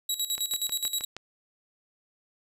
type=tone with tremolo; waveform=20% pulse; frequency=3876 Hz; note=B7; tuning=33 cents flat; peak=-20 dBFS; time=0.09-1.05 s; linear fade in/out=5 ms; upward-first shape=square; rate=9.5 Hz; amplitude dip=75%
type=click train; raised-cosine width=0.2 ms; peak=-20 dBFS; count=6; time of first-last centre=0.38-1.166 s; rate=6.36 Hz
effects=none